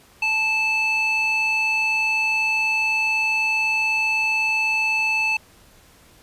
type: tone with band-pass filter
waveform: square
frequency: 876 Hz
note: A5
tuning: 8 cents flat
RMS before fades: -21 dBFS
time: 0.22-5.37 s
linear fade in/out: 5 ms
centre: 2600 Hz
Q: 3.4
effects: pink hiss -52 dBFS RMS until 6.22 s + resampled to 32000 Hz